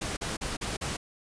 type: noise bursts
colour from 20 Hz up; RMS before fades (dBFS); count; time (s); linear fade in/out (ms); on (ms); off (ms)
pink; -33; 5; 0.01-0.97; 10; 160; 40
effects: resampled to 22050 Hz